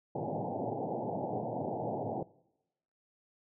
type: band-pass noise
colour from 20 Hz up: white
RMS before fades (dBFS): -36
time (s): 0.15-2.23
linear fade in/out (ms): 5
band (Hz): 100 to 860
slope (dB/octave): 96
effects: noise-tail reverb RT60 0.9 s tail -22 dB re dry